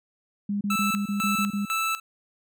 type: tone bursts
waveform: sine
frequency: 203.1 Hz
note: G#3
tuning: 38 cents flat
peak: -24 dBFS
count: 8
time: 0.49-1.653 s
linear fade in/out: 5 ms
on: 120 ms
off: 29 ms
type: tone with tremolo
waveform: 25% pulse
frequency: 1318.5 Hz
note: E6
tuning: in tune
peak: -20 dBFS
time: 0.7-2 s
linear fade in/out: 5 ms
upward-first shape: square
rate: 2 Hz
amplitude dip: 80%
effects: none